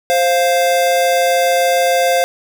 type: tone pair together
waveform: square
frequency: 525.1 / 698.5 Hz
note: C5 / F5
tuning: +6 / 0 cents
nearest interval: perfect fourth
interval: 494 cents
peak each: -15 dBFS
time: 0.1-2.24 s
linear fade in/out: 0 ms
effects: none